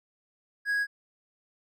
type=tone; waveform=triangle; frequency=1655 Hz; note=G#6; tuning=6 cents flat; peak=-23 dBFS; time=0.65-0.87 s; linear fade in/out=50 ms; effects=none